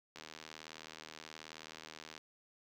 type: click train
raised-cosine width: 0.2 ms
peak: -30 dBFS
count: 160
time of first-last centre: 0.16-2.178 s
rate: 78.8 Hz
effects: high-pass 100 Hz 12 dB/octave + 10-bit